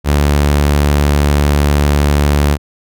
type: tone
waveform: sawtooth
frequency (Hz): 72.6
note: D2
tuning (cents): -19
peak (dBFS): -5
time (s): 0.04-2.58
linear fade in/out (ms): 50
effects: none